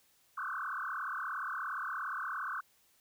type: tone with frequency modulation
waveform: sine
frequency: 1309 Hz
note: E6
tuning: 13 cents flat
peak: -35 dBFS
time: 0.37-2.61 s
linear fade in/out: 10 ms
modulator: 37.1 Hz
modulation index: 6.6
effects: white hiss -69 dBFS RMS until 3 s